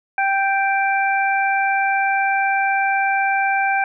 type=harmonic tone; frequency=784 Hz; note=G5; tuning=in tune; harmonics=1 / 2 / 3; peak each=-18 / -21 / -23 dBFS; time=0.18-3.84 s; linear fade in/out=2 ms; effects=none